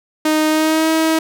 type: tone with pitch glide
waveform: sawtooth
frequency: 310 to 320.2 Hz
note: D#4 to D#4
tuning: -6 to +50 cents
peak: -9 dBFS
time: 0.25-1.19 s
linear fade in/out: 5 ms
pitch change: +56 cents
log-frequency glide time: 0.48-0.9 s
effects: none